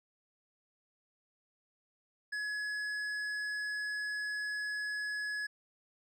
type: tone with hard clipping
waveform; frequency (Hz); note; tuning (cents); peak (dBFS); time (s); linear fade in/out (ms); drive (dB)
sine; 1691; G#6; +31; -36; 2.32-5.47; 10; 8
effects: none